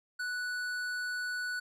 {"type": "tone with tanh clipping", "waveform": "triangle", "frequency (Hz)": 1480, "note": "F#6", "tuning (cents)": 0, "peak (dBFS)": -35, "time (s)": [0.19, 1.6], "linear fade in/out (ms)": 10, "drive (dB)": 17, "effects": []}